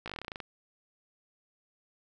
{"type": "slowing click train", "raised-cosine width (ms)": 0.3, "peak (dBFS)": -22, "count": 13, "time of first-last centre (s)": [0.06, 0.402], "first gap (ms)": 17, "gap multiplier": 1.09, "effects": []}